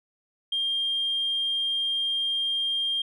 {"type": "tone", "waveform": "sine", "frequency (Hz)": 3204, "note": "G7", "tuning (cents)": 37, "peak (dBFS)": -23, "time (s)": [0.52, 3.02], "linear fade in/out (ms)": 5, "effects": ["tanh soft clip ceiling -19 dBFS"]}